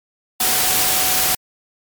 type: tone in noise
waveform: sine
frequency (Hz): 746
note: F#5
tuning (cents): +14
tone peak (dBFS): -28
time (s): 0.4-1.35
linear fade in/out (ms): 5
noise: white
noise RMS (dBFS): -17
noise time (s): 0.4-1.35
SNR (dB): -14
effects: MP3 96 kbps